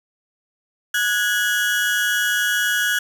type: tone pair together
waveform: 35% pulse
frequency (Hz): 1462.8 / 1661.2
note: F#6 / G#6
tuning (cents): -20 / 0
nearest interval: major second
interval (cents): 220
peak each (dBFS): -19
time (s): 0.94-2.99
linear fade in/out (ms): 5
effects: none